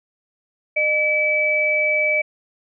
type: tone pair together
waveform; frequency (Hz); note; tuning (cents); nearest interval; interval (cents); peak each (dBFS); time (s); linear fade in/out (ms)
sine; 609 / 2299; D#5 / D7; -37 / -37; octave + major seventh; 2300; -22 / -17; 0.76-2.22; 10
effects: none